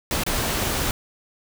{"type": "noise with dropouts", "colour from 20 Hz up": "pink", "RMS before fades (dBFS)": -24, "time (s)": [0.11, 0.91], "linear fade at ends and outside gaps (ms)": 1, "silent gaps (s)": [0.236, 0.264], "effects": []}